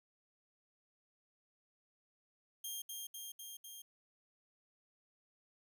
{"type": "tone with echo", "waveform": "10% pulse", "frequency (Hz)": 3209, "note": "G7", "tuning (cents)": 40, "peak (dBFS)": -33, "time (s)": [2.64, 2.82], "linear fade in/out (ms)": 5, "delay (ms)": 250, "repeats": 4, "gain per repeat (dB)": -2, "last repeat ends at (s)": 3.82, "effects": []}